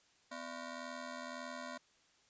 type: ring-modulated tone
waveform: 15% pulse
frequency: 421.8 Hz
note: G#4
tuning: 27 cents sharp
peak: -34 dBFS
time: 0.31-1.78 s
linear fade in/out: 10 ms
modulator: 170 Hz
effects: white hiss -70 dBFS RMS until 2.29 s + resampled to 16000 Hz